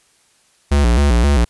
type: tone with vibrato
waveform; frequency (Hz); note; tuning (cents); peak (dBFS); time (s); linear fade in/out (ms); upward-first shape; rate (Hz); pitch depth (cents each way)
square; 64.8; C2; -16; -11; 0.71-1.45; 10; square; 3.8; 170
effects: white hiss -56 dBFS RMS until 1.49 s + resampled to 24000 Hz